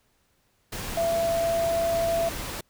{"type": "tone in noise", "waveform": "sine", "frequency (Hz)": 670, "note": "E5", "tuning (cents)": 28, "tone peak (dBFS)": -22, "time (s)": [0.97, 2.29], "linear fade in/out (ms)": 5, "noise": "pink", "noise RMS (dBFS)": -34, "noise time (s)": [0.72, 2.61], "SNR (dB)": 9, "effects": ["pink hiss -68 dBFS RMS until 2.69 s"]}